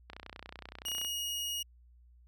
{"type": "click train", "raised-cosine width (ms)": 0.3, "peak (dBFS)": -28, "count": 30, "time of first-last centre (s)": [0.1, 1.048], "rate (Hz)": 30.6}
{"type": "tone", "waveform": "sawtooth", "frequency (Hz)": 2878, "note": "F#7", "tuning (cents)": -49, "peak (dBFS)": -31, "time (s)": [0.85, 1.63], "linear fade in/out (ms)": 10}
{"effects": ["added 60 Hz sine -57 dBFS peak until 2.27 s"]}